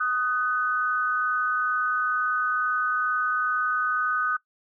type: tone pair together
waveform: sine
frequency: 1246 / 1503.8 Hz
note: D#6 / F#6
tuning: +2 / +28 cents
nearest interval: minor third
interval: 326 cents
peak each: -25 dBFS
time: 0-4.37 s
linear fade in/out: 10 ms
effects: noise-tail reverb RT60 0.1 s tail -20 dB re dry